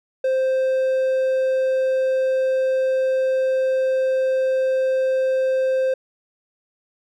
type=tone; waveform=triangle; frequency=523.3 Hz; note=C5; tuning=in tune; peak=-15 dBFS; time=0.24-5.94 s; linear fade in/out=5 ms; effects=none